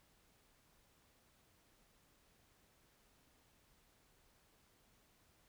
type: silence
effects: pink hiss -72 dBFS RMS until 5.48 s